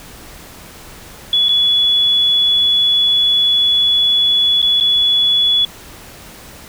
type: tone with dropouts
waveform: sine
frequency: 3406 Hz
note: G#7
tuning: 43 cents sharp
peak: -10 dBFS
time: 1.33-5.65 s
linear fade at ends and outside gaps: 2 ms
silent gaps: 1.485-1.491 / 4.618-4.626 / 4.801-4.808 s
effects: pink hiss -37 dBFS RMS until 6.68 s